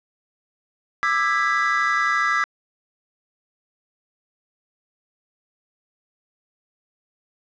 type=chord; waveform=triangle; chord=E dominant seventh; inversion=third; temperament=just; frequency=1186.7 / 1318.5 / 1648.1 / 1977.8 Hz; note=D6 / E6 / G#6 / B6; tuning=+18 / 0 / -14 / +2 cents; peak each=-22 dBFS; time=1.03-2.44 s; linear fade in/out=0 ms; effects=resampled to 16000 Hz + 7-bit